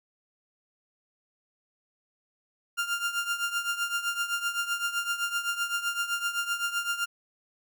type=tone with tremolo; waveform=30% pulse; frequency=1398 Hz; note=F6; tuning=1 cent sharp; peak=-22 dBFS; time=2.77-7.06 s; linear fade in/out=20 ms; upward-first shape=triangle; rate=7.8 Hz; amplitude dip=80%; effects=none